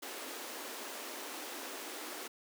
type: high-pass noise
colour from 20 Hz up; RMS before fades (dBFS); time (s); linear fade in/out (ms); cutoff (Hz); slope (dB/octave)
pink; -44; 0.02-2.28; 10; 260; 48
effects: none